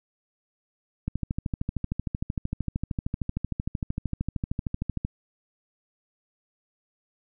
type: click train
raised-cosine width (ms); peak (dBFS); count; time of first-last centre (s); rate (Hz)
5; -15; 53; 1.08-5.049; 13.1
effects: none